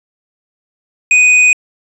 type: tone with tanh clipping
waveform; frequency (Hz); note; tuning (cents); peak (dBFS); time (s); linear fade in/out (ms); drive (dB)
triangle; 2489; D#7; 0; -7; 1.11-1.53; 2; 14
effects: resampled to 24000 Hz